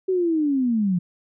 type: linear sweep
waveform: sine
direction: down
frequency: 382.6 to 170 Hz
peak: -18 dBFS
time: 0.08-0.99 s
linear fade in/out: 10 ms
effects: none